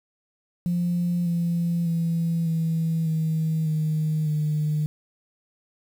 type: tone with pitch steps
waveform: sine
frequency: 174.61 / 170.62 / 166.72 / 162.92 / 159.2 / 155.56 / 152.01 Hz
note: F3 / F3 / E3 / E3 / D#3 / D#3 / D#3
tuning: 0 / -40 / +20 / -20 / +40 / 0 / -40 cents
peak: -20 dBFS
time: 0.66-4.86 s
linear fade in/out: 0 ms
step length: 600 ms
effects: tanh soft clip ceiling -17 dBFS + 8-bit